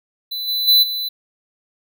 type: tone with level steps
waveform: square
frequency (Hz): 4000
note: B7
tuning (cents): +21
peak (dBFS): -24 / -19 / -10 / -22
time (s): 0.31-1.09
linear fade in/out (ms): 10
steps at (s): 0.47 / 0.67 / 0.82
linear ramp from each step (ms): 20
effects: none